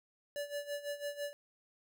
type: tone with tremolo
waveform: square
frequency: 578 Hz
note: D5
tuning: 28 cents flat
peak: -36 dBFS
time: 0.36-1.33 s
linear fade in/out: 0 ms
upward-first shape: sine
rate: 6 Hz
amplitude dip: 80%
effects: none